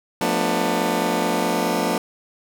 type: chord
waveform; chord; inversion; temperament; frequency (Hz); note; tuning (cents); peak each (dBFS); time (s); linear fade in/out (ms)
15% pulse; B half-diminished seventh; second; just; 177.8 / 222.2 / 246.9 / 296.3; F3 / A3 / B3 / D4; +31 / +17 / 0 / +15; -19; 0.21-1.98; 2
effects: none